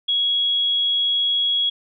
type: tone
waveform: sine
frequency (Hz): 3327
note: G#7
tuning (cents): +2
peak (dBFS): -17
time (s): 0.08-1.7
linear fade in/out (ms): 10
effects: none